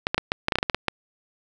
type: clicks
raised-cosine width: 0.3 ms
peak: -5 dBFS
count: 12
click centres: 0.069 / 0.145 / 0.18 / 0.319 / 0.484 / 0.522 / 0.556 / 0.586 / 0.629 / 0.698 / 0.746 / 0.883 s
effects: none